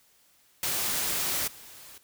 white noise with level steps, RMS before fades -29 / -48 dBFS, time 0.63-1.98 s, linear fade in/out 2 ms, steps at 1.47 s, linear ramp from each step 10 ms, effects white hiss -63 dBFS RMS until 2.03 s

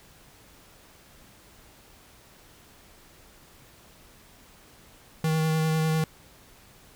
square tone with vibrato, 158.5 Hz, D#3, 32 cents sharp, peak -23 dBFS, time 5.24-6.04 s, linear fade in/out 2 ms, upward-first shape sine, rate 10 Hz, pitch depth 13 cents each way, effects pink hiss -54 dBFS RMS until 6.95 s

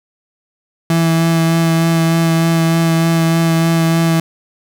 35% pulse tone with vibrato, 164.81 Hz, E3, in tune, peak -9 dBFS, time 0.9-4.2 s, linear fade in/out 2 ms, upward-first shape sine, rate 3.3 Hz, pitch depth 12 cents each way, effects 7-bit

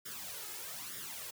white noise with flanger, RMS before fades -44 dBFS, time 0.05-1.31 s, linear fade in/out 10 ms, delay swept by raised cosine 0.57 to 2.37 ms, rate 1.1 Hz, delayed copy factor +0.75, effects high-pass 100 Hz 12 dB/octave

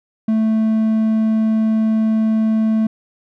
triangle tone, 220 Hz, A3, in tune, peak -11 dBFS, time 0.28-2.87 s, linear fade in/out 5 ms, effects none

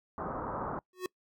white low-pass noise, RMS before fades -37 dBFS, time 0.18-0.79 s, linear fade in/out 0 ms, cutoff 1300 Hz, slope 48 dB/octave
square tone with exponential growth, 367.4 Hz, F#4, 12 cents flat, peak -30 dBFS, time 0.93-1.06 s, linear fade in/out 2 ms, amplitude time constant 28 ms
effects noise-tail reverb RT60 0.1 s tail -23 dB re dry

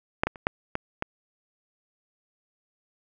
clicks, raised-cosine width 0.5 ms, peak -6 / -10 / -27 / -7 / -12 / -12 dBFS, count 6, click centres 0.235 / 0.27 / 0.358 / 0.469 / 0.754 / 1.024 s, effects none

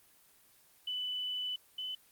sine tone pair in turn, 2991 / 3017 Hz, F#7 / F#7, +18 / +33 cents, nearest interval unison, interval 15 cents, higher second, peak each -34 / -36 dBFS, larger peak first, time 0.87-1.56 / 1.78-1.95 s, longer first, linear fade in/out 5 ms, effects white hiss -64 dBFS RMS until 2.11 s + Opus 24 kbps

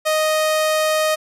sawtooth tone, 622.3 Hz, D#5, in tune, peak -12 dBFS, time 0.05-1.16 s, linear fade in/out 20 ms, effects resampled to 32000 Hz

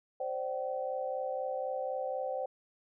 sine chord, C suspended second, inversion none, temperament equal with one note detuned, 523.3 / 587.3 / 766.1 Hz, C5 / D5 / G5, 0 / 0 / -40 cents, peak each -35 / -39 / -38 dBFS, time 0.2-2.46 s, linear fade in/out 5 ms, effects none

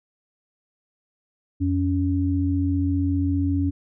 sine tone pair together, 88.27 / 279.8 Hz, F2 / C#4, +19 / +16 cents, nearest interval octave + minor sixth, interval 1997 cents, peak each -22 dBFS, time 1.6-3.71 s, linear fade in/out 20 ms, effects none

